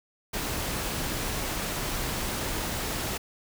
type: noise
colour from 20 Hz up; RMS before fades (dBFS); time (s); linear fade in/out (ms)
pink; -31; 0.33-3.18; 10
effects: none